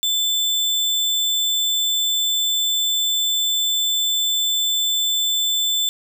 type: tone with sample-and-hold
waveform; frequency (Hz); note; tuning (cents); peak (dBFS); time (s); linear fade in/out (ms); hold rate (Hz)
sine; 3520; A7; 0; -17; 0.03-5.89; 0; 11025
effects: none